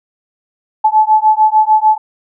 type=beating tone pair; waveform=sine; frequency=861 / 867.7 Hz; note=A5 / A5; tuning=-38 / -24 cents; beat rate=6.7 Hz; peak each=-10 dBFS; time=0.84-1.98 s; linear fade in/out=10 ms; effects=none